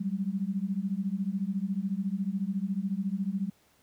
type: beating tone pair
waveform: sine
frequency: 187.5 / 201.5 Hz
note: F#3 / G3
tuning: +23 / +48 cents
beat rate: 14 Hz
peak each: -31 dBFS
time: 0-3.5 s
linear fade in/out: 10 ms
effects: pink hiss -65 dBFS RMS until 3.82 s + high-pass 80 Hz 12 dB/octave